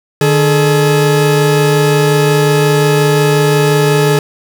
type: tone pair together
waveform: 40% pulse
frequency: 150.6 / 426.2 Hz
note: D3 / G#4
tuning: +44 / +45 cents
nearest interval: octave + tritone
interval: 1801 cents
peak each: -10 dBFS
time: 0.21-4.19 s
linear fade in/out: 2 ms
effects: none